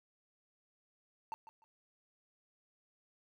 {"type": "tone with echo", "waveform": "triangle", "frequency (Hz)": 893, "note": "A5", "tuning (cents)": 25, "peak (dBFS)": -36, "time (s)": [1.32, 1.34], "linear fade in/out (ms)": 0, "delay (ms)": 150, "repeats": 2, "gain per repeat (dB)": -13, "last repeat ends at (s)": 1.64, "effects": []}